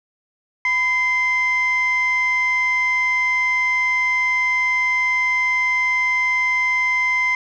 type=tone pair together; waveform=sine; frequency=997.6 / 2080 Hz; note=B5 / C7; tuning=+17 / -11 cents; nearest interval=octave + minor second; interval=1272 cents; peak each=-22 / -15 dBFS; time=0.65-7.35 s; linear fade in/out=2 ms; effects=tanh soft clip ceiling -13 dBFS